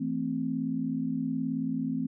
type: chord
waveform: sine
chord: A minor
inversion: second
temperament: equal with one note detuned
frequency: 164.81 / 222.7 / 261.6 Hz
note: E3 / A3 / C4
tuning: 0 / +21 / 0 cents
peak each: -35 / -33 / -30 dBFS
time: 0-2.07 s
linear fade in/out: 10 ms
effects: none